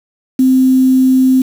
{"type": "tone with quantisation", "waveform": "sine", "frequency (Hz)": 260, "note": "C4", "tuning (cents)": -11, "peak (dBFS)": -6, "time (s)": [0.39, 1.42], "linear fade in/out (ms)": 5, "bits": 5, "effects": []}